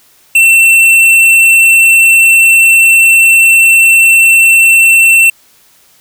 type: tone with tanh clipping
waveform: sine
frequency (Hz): 2695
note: E7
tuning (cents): +38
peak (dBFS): -4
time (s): 0.35-5.3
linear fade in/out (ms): 5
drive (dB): 13
effects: white hiss -46 dBFS RMS until 6 s